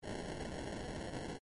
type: noise with sample-and-hold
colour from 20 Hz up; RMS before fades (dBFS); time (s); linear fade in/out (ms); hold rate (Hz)
white; -43; 0.02-1.39; 50; 1225
effects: low-pass 12000 Hz 12 dB/octave + MP3 48 kbps